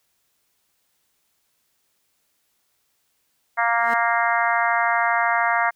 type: harmonic tone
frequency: 233.1 Hz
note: A#3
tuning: in tune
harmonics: 3 / 4 / 5 / 6 / 7 / 8 / 9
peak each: -23 / -24 / -25 / -26 / -26 / -27 / -28 dBFS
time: 3.57-5.71 s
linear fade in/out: 20 ms
type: tone with exponential growth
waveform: 20% pulse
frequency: 234.2 Hz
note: A#3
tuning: 8 cents sharp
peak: -24 dBFS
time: 3.72-3.94 s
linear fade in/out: 5 ms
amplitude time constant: 46 ms
effects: white hiss -69 dBFS RMS until 5.75 s